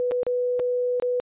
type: tone with dropouts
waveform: sine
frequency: 493.9 Hz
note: B4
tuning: in tune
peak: -21 dBFS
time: 0-1.2 s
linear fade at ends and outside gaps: 0 ms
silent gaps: 0.111-0.118 / 0.232-0.266 / 0.594-0.598 / 0.999-1.023 s
effects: resampled to 8000 Hz